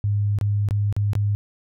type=tone with dropouts; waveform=sine; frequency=102.6 Hz; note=G#2; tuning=21 cents flat; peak=-18 dBFS; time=0.04-1.35 s; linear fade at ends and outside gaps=0 ms; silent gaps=0.387-0.412 / 0.687-0.709 / 0.926-0.965 / 1.133-1.153 s; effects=none